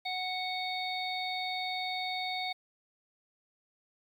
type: harmonic tone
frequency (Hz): 740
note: F#5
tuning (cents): 0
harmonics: 1 / 3 / 5 / 6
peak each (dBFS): -36 / -38 / -38 / -42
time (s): 0.05-2.53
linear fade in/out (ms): 10
effects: 10-bit